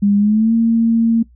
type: tone with pitch glide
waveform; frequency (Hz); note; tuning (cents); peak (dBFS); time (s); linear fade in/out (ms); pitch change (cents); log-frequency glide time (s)
sine; 202.5 to 228.6; G#3 to A#3; -43 to -34; -10; 0.02-1.23; 10; +209; 0.17-0.53
effects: noise-tail reverb RT60 0.1 s tail -19 dB re dry + added 60 Hz sine -44 dBFS peak until 1.35 s